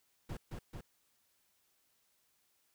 brown noise with echo, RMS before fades -42 dBFS, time 0.29-0.37 s, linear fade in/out 5 ms, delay 220 ms, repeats 2, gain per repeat -2 dB, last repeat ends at 0.81 s, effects white hiss -75 dBFS RMS until 2.74 s

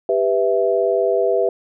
sine chord, E minor, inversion first, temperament just, 395.6 / 494.4 / 659.3 Hz, G4 / B4 / E5, +16 / +2 / 0 cents, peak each -19 dBFS, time 0.09-1.49 s, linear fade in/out 2 ms, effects none

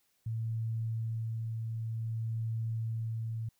sine tone with tremolo, 112.9 Hz, A2, 45 cents sharp, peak -31 dBFS, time 0.26-3.49 s, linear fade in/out 5 ms, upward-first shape sine, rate 0.54 Hz, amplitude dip 25%, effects white hiss -74 dBFS RMS until 3.59 s

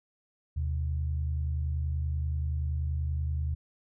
sine tone pair together, 77.74 / 128.2 Hz, D#2 / C3, -1 / -35 cents, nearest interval major sixth, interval 866 cents, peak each -28 / -36 dBFS, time 0.56-3.55 s, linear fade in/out 10 ms, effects none

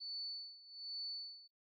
sine tone with tremolo, 4480 Hz, C#8, 18 cents sharp, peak -40 dBFS, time 0-1.48 s, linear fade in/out 20 ms, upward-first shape sine, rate 1.2 Hz, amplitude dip 85%, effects noise-tail reverb RT60 0.1 s tail -17 dB re dry

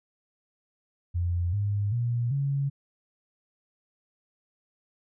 sine tone with pitch steps, 87.31 / 102.05 / 119.27 / 139.4 Hz, F2 / G#2 / A#2 / C#3, 0 / -30 / +40 / +10 cents, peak -24 dBFS, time 1.14-2.7 s, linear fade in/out 20 ms, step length 390 ms, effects none

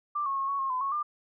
sine tone with pitch steps, 1180 / 1094 / 1086 / 1114 / 1078 / 1016 / 1100 / 1197 Hz, D6 / C#6 / C#6 / C#6 / C#6 / B5 / C#6 / D6, +8 / -23 / -36 / +8 / -49 / +49 / -14 / +33 cents, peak -27 dBFS, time 0.15-1.03 s, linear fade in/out 10 ms, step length 110 ms, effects none

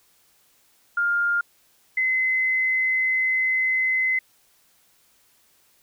sine tone pair in turn, 1406 / 2045 Hz, F6 / C7, +11 / -40 cents, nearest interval tritone, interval 649 cents, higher second, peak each -19 dBFS, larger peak neither, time 0.97-1.41 / 1.97-4.19 s, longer second, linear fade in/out 5 ms, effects white hiss -61 dBFS RMS until 5.82 s

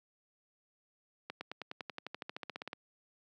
accelerating click train, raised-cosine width 0.3 ms, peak -24 dBFS, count 19, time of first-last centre 1.3-2.731 s, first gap 110 ms, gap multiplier 0.96, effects high-pass 200 Hz 12 dB/octave

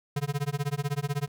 square tone with tremolo, 143.5 Hz, D3, 40 cents flat, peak -25 dBFS, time 0.16-1.28 s, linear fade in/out 5 ms, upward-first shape sine, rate 16 Hz, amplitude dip 100%, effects none

